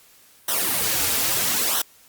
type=noise with flanger; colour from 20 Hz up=white; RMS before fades=-22 dBFS; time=0.48-1.82 s; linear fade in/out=5 ms; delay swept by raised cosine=0.42 to 5.52 ms; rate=0.77 Hz; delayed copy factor=-0.8; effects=white hiss -53 dBFS RMS until 2.08 s + Opus 48 kbps